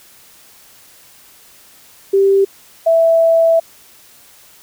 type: tone pair in turn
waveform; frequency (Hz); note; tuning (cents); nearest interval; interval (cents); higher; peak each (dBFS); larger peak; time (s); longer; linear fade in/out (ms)
sine; 392 / 659.3; G4 / E5; 0 / 0; major sixth; 900; second; -8; neither; 2.13-2.45 / 2.86-3.6; second; 10
effects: white hiss -45 dBFS RMS until 4.62 s